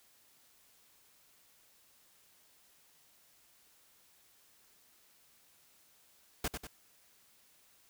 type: noise with echo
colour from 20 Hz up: pink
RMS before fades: -34 dBFS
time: 6.44-6.48 s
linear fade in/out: 5 ms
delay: 96 ms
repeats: 2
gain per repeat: -6 dB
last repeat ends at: 6.672 s
effects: white hiss -66 dBFS RMS until 7.89 s